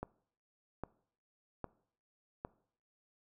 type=click train; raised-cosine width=1 ms; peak=-25 dBFS; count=4; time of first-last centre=0.03-2.449 s; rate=1.24 Hz; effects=noise-tail reverb RT60 0.6 s tail -21 dB re dry